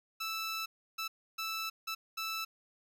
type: tone bursts at uneven times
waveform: 15% pulse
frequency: 1318.5 Hz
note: E6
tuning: in tune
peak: -29 dBFS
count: 5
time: 0.2-0.66 / 0.98-1.08 / 1.38-1.7 / 1.87-1.95 / 2.17-2.45 s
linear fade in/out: 10 ms
effects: none